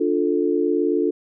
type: chord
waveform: sine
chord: D minor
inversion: none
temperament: just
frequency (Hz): 293.7 / 352.4 / 440.5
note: D4 / F4 / A4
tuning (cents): 0 / +16 / +2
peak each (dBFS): -22 / -21 / -22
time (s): 0-1.11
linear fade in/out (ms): 10
effects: none